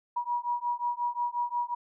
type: beating tone pair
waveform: sine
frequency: 960 / 965.6 Hz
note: B5 / B5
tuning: -49 / -39 cents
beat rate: 5.6 Hz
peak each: -31 dBFS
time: 0.16-1.75 s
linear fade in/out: 10 ms
effects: none

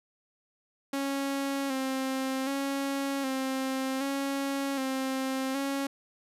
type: tone with vibrato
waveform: sawtooth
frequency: 270.1 Hz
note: C#4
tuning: 45 cents flat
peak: -25 dBFS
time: 0.93-5.87 s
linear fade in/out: 5 ms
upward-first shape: square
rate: 0.65 Hz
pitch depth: 36 cents each way
effects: resampled to 32000 Hz

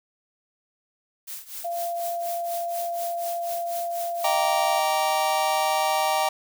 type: noise with tremolo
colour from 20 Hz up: blue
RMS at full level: -34 dBFS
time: 1.27-4.37 s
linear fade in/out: 10 ms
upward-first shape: triangle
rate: 4.1 Hz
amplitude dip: 90%
type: tone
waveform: sine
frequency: 687 Hz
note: F5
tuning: 29 cents flat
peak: -26 dBFS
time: 1.64-4.8 s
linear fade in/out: 10 ms
type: chord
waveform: square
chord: Eb major seventh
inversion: none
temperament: just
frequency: 622.3 / 777.8 / 933.4 / 1166.7 Hz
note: Eb5 / G5 / Bb5 / D6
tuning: 0 / -14 / +2 / -12 cents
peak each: -28 / -25 / -28 / -31 dBFS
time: 4.24-6.29 s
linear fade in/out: 5 ms
effects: none

